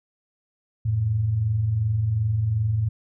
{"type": "tone pair together", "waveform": "sine", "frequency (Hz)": [87.31, 110], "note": ["F2", "A2"], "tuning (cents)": [0, 0], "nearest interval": "major third", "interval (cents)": 400, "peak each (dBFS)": [-30, -20], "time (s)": [0.85, 2.89], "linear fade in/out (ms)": 10, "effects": []}